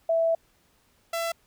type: tone pair in turn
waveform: sine / sawtooth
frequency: 659.3 / 669.7 Hz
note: E5 / E5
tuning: 0 / +27 cents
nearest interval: unison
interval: 27 cents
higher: second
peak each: -20 / -23 dBFS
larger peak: first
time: 0.09-0.35 / 1.13-1.32 s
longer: first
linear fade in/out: 5 ms
effects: pink hiss -65 dBFS RMS until 1.46 s